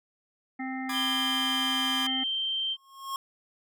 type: harmonic tone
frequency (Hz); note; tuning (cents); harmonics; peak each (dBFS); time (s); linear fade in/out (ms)
261.6; C4; 0; 1 / 3 / 5 / 7 / 8; -33 / -38 / -47 / -42 / -41; 0.59-2.24; 10
type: chord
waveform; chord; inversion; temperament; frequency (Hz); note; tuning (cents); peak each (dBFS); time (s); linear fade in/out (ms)
sawtooth; G# diminished; first; just; 996.7 / 1196.1 / 1661.2; B5 / D6 / G#6; +16 / +31 / 0; -36 / -31 / -33; 0.89-2.07; 5
type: tone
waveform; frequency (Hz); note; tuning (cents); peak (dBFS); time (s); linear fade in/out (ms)
sine; 3136; G7; 0; -27; 0.92-2.77; 50
type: tone with exponential growth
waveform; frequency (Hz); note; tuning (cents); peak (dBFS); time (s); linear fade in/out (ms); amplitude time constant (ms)
square; 1084; C#6; -39; -29; 2.73-3.16; 1; 93
effects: none